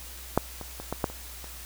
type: clicks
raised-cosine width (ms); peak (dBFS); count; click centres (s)
1; -6 / -23 / -23 / -15 / -10 / -27 / -29; 7; 0.376 / 0.613 / 0.8 / 0.926 / 1.042 / 1.1 / 1.443
effects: added 61 Hz sine -44 dBFS peak until 1.65 s + white hiss -44 dBFS RMS until 1.65 s